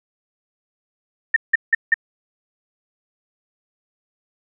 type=tone bursts; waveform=sine; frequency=1812 Hz; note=A#6; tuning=50 cents flat; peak=-10 dBFS; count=4; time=1.34-1.942 s; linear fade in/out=5 ms; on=23 ms; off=170 ms; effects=none